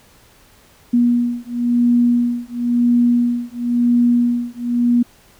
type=beating tone pair; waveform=sine; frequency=240 / 240.97 Hz; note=B3 / B3; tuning=-49 / -42 cents; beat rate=0.97 Hz; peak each=-16 dBFS; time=0.93-5.03 s; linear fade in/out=10 ms; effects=pink hiss -50 dBFS RMS until 5.39 s